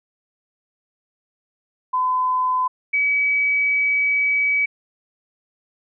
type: tone pair in turn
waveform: sine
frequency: 1015 / 2279 Hz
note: B5 / C#7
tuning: +47 / +47 cents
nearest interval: octave + major second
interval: 1400 cents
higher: second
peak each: -17 / -16 dBFS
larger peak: second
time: 1.93-2.68 / 2.93-4.66 s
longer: second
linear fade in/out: 10 ms
effects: none